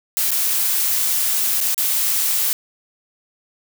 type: noise with dropouts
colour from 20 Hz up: blue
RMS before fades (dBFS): -19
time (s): 0.17-2.53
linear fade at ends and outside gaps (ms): 0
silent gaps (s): 0.307-0.316 / 1.604-1.612 / 1.745-1.779
effects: none